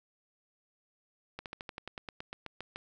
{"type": "slowing click train", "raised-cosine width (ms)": 0.3, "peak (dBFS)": -24, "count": 14, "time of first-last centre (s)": [1.39, 2.76], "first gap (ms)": 68, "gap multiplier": 1.07, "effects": []}